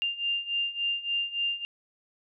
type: beating tone pair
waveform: sine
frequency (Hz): 2794 / 2797.5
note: F7 / F7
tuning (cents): 0 / +2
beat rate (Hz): 3.5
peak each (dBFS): -32 / -29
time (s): 0.02-1.65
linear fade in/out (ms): 0
effects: none